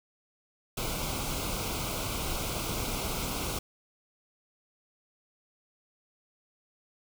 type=band-stop noise; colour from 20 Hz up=pink; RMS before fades=-33 dBFS; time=0.77-3.59 s; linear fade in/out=5 ms; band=1500 to 2100 Hz; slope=96 dB/octave; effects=none